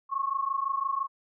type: tone pair together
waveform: sine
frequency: 1082.8 / 1108.7 Hz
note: C#6 / C#6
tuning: -41 / 0 cents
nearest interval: unison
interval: 41 cents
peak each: -29 / -30 dBFS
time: 0.09-1.08 s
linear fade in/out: 50 ms
effects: none